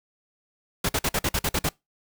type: noise bursts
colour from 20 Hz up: pink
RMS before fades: -24 dBFS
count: 9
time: 0.84-1.691 s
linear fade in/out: 5 ms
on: 51 ms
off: 49 ms
effects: noise-tail reverb RT60 0.2 s tail -24 dB re dry